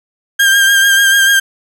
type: tone with vibrato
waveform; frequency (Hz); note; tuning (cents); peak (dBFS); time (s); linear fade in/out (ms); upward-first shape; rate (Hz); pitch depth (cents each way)
35% pulse; 1600; G6; +35; -5; 0.39-1.4; 10; sine; 6.8; 27
effects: none